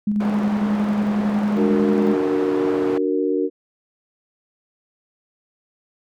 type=tone with tremolo; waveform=sine; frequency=208.1 Hz; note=G#3; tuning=4 cents sharp; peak=-16 dBFS; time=0.07-2.14 s; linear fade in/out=5 ms; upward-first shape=square; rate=11 Hz; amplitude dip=35%
type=band-pass noise; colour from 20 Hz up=white; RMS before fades=-30 dBFS; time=0.2-2.98 s; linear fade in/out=5 ms; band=150 to 850 Hz; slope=12 dB/octave
type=chord; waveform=sine; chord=D augmented; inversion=none; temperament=equal with one note detuned; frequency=293.7 / 370 / 463.5 Hz; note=D4 / F#4 / A#4; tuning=0 / 0 / -10 cents; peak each=-22 dBFS; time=1.55-3.5 s; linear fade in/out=50 ms
effects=none